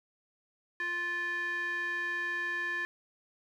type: tone with band-pass filter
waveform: square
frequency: 349.2 Hz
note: F4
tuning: in tune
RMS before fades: -34 dBFS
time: 0.8-2.85 s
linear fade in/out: 0 ms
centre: 1800 Hz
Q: 5.8
effects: none